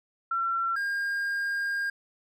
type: tone pair in turn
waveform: sine / triangle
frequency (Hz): 1356 / 1612.6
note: E6 / G6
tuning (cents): +49 / +49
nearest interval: minor third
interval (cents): 300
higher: second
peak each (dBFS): -25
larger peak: neither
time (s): 0.31-0.76 / 0.76-1.9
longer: second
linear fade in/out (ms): 5
effects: none